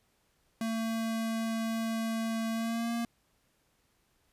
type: tone with pitch glide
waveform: square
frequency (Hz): 225.3 to 233.5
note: A3 to A#3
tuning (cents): +41 to +3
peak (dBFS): -31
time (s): 0.61-3.05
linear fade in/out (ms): 2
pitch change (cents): +62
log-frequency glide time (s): 2.54-2.93
effects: pink hiss -72 dBFS RMS until 4.32 s + resampled to 32000 Hz